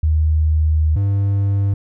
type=tone pair in turn; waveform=sine / triangle; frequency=77.78 / 99.54 Hz; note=D#2 / G2; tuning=0 / +27 cents; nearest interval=major third; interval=427 cents; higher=second; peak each=-12 dBFS; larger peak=neither; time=0.03-0.96 / 0.96-1.74 s; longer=first; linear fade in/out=5 ms; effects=none